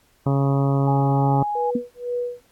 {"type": "harmonic tone", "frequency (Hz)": 138.2, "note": "C#3", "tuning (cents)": -5, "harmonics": [1, 2, 3, 4, 5, 6, 7, 8, 9], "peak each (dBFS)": [-18, -24, -28, -30, -32, -34, -35, -36, -37], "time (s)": [0.26, 1.43], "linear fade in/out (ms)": 5}
{"type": "tone", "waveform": "sine", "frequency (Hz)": 830.6, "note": "G#5", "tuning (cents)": 0, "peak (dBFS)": -22, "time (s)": [0.87, 1.71], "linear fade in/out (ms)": 10}
{"type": "tone with tremolo", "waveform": "sine", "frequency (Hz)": 487.3, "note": "B4", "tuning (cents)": -23, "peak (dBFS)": -21, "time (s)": [1.55, 2.45], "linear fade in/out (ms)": 5, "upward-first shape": "sine", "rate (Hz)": 2, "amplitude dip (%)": 100}
{"type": "tone with exponential decay", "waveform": "sine", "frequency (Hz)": 241.7, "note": "B3", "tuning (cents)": -37, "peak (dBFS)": -15, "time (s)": [1.75, 1.85], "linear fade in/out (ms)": 5, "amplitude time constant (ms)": 20}
{"effects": ["pink hiss -60 dBFS RMS until 2.51 s", "AAC 64 kbps"]}